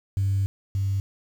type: tone pair in turn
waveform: sine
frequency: 98 / 98 Hz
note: G2 / G2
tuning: 0 / 0 cents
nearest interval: unison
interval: 0 cents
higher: neither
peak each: -19 / -21 dBFS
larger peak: first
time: 0.17-0.46 / 0.75-1 s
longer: first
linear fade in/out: 0 ms
effects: tanh soft clip ceiling -17 dBFS + 8-bit